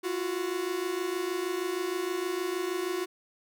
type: tone pair together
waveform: 45% pulse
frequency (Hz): 341.4 / 367.8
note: F4 / F#4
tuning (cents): -39 / -10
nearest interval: minor second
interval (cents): 129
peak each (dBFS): -34 / -31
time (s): 0.03-3.06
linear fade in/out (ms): 20
effects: none